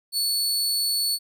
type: tone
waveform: sawtooth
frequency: 4435 Hz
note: C#8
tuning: in tune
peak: -19 dBFS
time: 0.12-1.19 s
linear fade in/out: 50 ms
effects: none